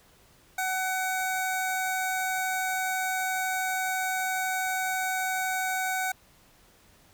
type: tone with notch filter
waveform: 15% pulse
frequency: 751 Hz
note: F#5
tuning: 26 cents sharp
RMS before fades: -29 dBFS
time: 0.58-6.12 s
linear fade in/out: 5 ms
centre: 3000 Hz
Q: 1.8
effects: pink hiss -59 dBFS RMS until 7.13 s